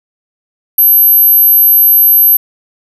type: tone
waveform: sine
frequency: 12420 Hz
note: G9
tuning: 17 cents flat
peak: -3 dBFS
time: 0.78-2.37 s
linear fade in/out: 5 ms
effects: none